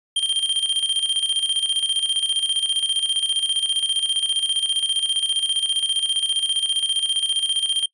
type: tone with tremolo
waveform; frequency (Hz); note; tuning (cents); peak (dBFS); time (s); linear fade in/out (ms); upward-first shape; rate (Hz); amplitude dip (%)
square; 3174; G7; +21; -17; 0.16-7.86; 5; square; 15; 60
effects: noise-tail reverb RT60 0.1 s tail -23 dB re dry + resampled to 32000 Hz